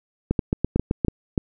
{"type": "clicks", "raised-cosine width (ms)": 3, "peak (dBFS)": -7, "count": 10, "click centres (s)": [0.31, 0.392, 0.529, 0.646, 0.76, 0.796, 0.911, 1.048, 1.083, 1.378], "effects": []}